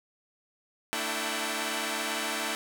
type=tone cluster; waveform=5% pulse; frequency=223.1 / 295.5 / 328.6 / 772 Hz; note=A3 / D4 / E4 / G5; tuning=+24 / +11 / -5 / -27 cents; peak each=-24 dBFS; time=0.93-2.55 s; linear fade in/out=0 ms; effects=none